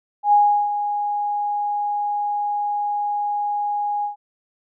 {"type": "tone with ADSR envelope", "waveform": "sine", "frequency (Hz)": 825, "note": "G#5", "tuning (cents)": -12, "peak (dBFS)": -10, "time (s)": [0.23, 4.16], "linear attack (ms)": 96, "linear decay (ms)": 360, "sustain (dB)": -10, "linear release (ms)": 120, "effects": []}